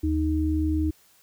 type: tone pair together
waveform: sine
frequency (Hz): 77.78 / 311.1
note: D#2 / D#4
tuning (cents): 0 / 0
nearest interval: 2 octaves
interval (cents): 2400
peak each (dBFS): -24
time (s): 0.03-0.91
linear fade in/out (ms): 10
effects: white hiss -59 dBFS RMS until 1.22 s